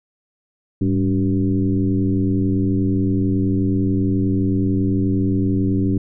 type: tone with frequency modulation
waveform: sine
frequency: 196 Hz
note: G3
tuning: in tune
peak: -15 dBFS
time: 0.81-5.98 s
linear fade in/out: 5 ms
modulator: 91.1 Hz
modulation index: 1.5
effects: none